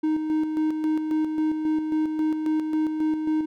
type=tone with tremolo; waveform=triangle; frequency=311.1 Hz; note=D#4; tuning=in tune; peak=-18 dBFS; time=0.03-3.46 s; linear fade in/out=10 ms; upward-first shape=square; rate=3.7 Hz; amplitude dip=45%; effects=none